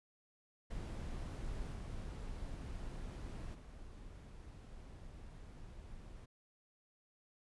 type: noise with level steps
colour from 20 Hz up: brown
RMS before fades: -43 / -45 / -52 dBFS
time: 0.7-6.26 s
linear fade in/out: 10 ms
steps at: 1.72 / 3.53 s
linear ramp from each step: 20 ms
effects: resampled to 24000 Hz